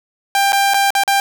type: tone with dropouts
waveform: sawtooth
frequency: 793 Hz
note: G5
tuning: 20 cents sharp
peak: -8 dBFS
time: 0.35-1.2 s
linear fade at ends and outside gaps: 1 ms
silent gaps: 0.522-0.53 / 0.737-0.743 / 0.905-0.951 / 1.036-1.077 s
effects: none